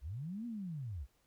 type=linear two-way sweep; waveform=sine; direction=up then down; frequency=55.2 to 243.5 to 55.2 Hz; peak=-39 dBFS; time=0.01-1.07 s; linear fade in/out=50 ms; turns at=0.46 s; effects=pink hiss -74 dBFS RMS until 1.26 s